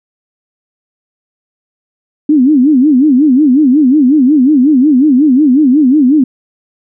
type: tone with vibrato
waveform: sine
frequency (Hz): 277.2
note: C#4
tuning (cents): 0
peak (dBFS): -4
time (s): 2.29-6.24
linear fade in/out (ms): 5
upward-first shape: sine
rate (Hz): 5.5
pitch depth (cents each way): 210
effects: none